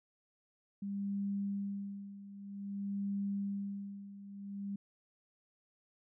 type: tone with tremolo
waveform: sine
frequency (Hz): 199.6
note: G3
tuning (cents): +32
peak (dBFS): -33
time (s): 0.82-4.76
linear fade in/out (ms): 5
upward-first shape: sine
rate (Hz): 0.52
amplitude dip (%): 80
effects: none